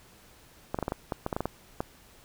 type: clicks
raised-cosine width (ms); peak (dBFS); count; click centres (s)
1; -15; 12; 0.745 / 0.788 / 0.827 / 0.881 / 0.921 / 1.122 / 1.264 / 1.328 / 1.365 / 1.406 / 1.456 / 1.805
effects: pink hiss -56 dBFS RMS until 2.24 s